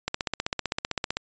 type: click train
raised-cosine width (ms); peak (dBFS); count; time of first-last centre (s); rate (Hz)
0.2; -9; 18; 0.08-1.17; 15.6
effects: resampled to 16000 Hz